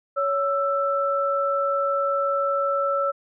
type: tone pair together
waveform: sine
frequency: 559 / 1327.3 Hz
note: C#5 / E6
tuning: +14 / +12 cents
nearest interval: octave + minor third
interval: 1498 cents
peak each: -23 dBFS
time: 0.16-3.12 s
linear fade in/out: 20 ms
effects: none